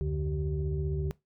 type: tone cluster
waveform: sine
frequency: 73.5 / 88.7 / 147.1 / 385.2 Hz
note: D2 / F2 / D3 / G4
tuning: +2 / +27 / +3 / -30 cents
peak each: -31 / -39 / -31 / -36 dBFS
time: 0.01-1.11 s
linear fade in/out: 0 ms
effects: noise-tail reverb RT60 0.2 s tail -22 dB re dry + tanh soft clip ceiling -20 dBFS